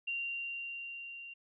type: tone with level ramp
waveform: sine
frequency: 2768 Hz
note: F7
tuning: 16 cents flat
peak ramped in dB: -33 to -45 dBFS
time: 0.07-1.34 s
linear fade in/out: 10 ms
effects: none